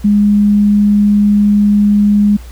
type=tone; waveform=sine; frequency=206 Hz; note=G#3; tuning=14 cents flat; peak=-6 dBFS; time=0.04-2.37 s; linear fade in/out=10 ms; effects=added 60 Hz sine -28 dBFS peak until 2.51 s + pink hiss -41 dBFS RMS until 2.51 s